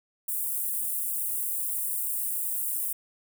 white high-pass noise, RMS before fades -30 dBFS, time 0.28-2.93 s, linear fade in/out 5 ms, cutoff 8600 Hz, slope 48 dB/octave, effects none

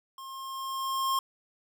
square tone with level ramp, 1069 Hz, C6, 37 cents sharp, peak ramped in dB -42 to -25 dBFS, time 0.18-1.19 s, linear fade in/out 2 ms, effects none

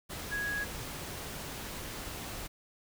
sine tone in noise, 1661.2 Hz, G#6, in tune, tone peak -32 dBFS, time 0.31-0.65 s, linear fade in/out 20 ms, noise pink, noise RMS -41 dBFS, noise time 0.09-2.48 s, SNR +6 dB, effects none

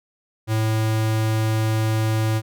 square tone, 110 Hz, A2, in tune, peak -19 dBFS, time 0.47-2.42 s, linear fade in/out 50 ms, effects none

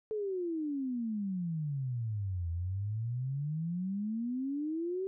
sine exponential two-way sweep, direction down then up, 440 to 82.8 to 389.3 Hz, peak -32 dBFS, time 0.11-5.07 s, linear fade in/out 0 ms, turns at 2.5 s, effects none

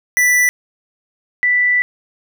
square / sine tone pair in turn, 1975.5 / 1975.5 Hz, B6 / B6, 0 / 0 cents, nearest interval unison, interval 0 cents, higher neither, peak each -11 dBFS, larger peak neither, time 0.17-0.49 / 1.43-1.82 s, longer second, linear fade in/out 0 ms, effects none

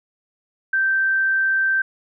sine tone, 1561 Hz, G6, 8 cents flat, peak -16 dBFS, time 0.73-1.82 s, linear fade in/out 5 ms, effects none

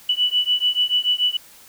sine beating tone pair, 2960 / 2966.9 Hz, F#7 / F#7, 0 / +4 cents, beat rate 6.9 Hz, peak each -20 dBFS, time 0.09-1.37 s, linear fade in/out 5 ms, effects white hiss -47 dBFS RMS until 1.68 s

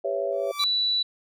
sine chord, C# half-diminished seventh, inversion second, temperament just, 399.1 / 498.9 / 554.4 / 665.2 Hz, G4 / B4 / C#5 / E5, +31 / +17 / 0 / +16 cents, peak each -31 / -33 / -27 / -30 dBFS, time 0.04-0.52 s, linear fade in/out 10 ms
sawtooth tone with exponential growth, 1162 Hz, D6, 19 cents flat, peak -21 dBFS, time 0.32-0.64 s, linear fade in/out 1 ms, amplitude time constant 68 ms
sine tone, 3951 Hz, B7, in tune, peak -21 dBFS, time 0.59-1.03 s, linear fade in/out 10 ms
effects none

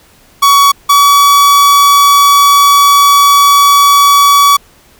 45% pulse tone pair in turn, 1127 / 1138.1 Hz, C#6 / C#6, +28 / +45 cents, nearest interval unison, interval 17 cents, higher second, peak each -3 dBFS, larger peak neither, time 0.42-0.72 / 0.89-4.57 s, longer second, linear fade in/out 10 ms, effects pink hiss -44 dBFS RMS until 4.99 s

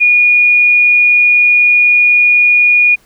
sine tone, 2444 Hz, D#7, 32 cents flat, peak -5 dBFS, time 0-2.96 s, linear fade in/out 20 ms, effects pink hiss -50 dBFS RMS until 3.05 s

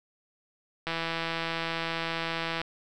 click train, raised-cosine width 0.3 ms, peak -15 dBFS, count 289, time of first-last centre 0.87-2.615 s, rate 165 Hz, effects none

